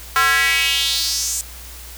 square tone with high-pass filter sweep, 150.2 Hz, D3, 39 cents sharp, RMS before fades -18 dBFS, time 0.16-1.41 s, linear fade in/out 0 ms, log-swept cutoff 1300 to 7600 Hz, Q 3.3, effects added 60 Hz sine -37 dBFS peak until 1.97 s + white hiss -38 dBFS RMS until 1.97 s

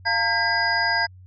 sine tone cluster, 696 / 908 / 1613 / 1990 / 4930 Hz, F5 / A#5 / G6 / B6 / D#8, -6 / -46 / +49 / +13 / -17 cents, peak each -28 / -26 / -22 / -28 / -26 dBFS, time 0.05-1.07 s, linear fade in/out 20 ms, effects added 92 Hz sine -43 dBFS peak until 1.26 s

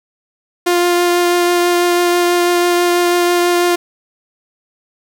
sawtooth tone with vibrato, 350.9 Hz, F4, 8 cents sharp, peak -7 dBFS, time 0.66-3.76 s, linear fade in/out 10 ms, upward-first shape triangle, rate 6.1 Hz, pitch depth 11 cents each way, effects 8-bit

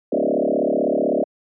sine tone with frequency modulation, 430.7 Hz, A4, 37 cents flat, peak -16 dBFS, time 0.12-1.24 s, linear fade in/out 5 ms, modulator 35.9 Hz, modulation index 5.9, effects high-pass 200 Hz 12 dB/octave

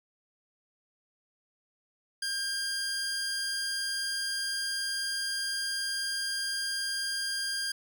35% pulse tone pair together, 1600 / 4839 Hz, G6 / D#8, +35 / -49 cents, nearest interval octave + perfect fifth, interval 1916 cents, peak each -33 / -31 dBFS, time 2.22-7.72 s, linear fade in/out 5 ms, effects none

